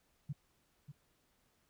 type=tone with echo; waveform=sine; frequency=144 Hz; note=D3; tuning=34 cents flat; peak=-36 dBFS; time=0.29-0.33 s; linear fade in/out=10 ms; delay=590 ms; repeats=1; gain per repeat=-10 dB; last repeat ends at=0.92 s; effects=pink hiss -75 dBFS RMS until 1.69 s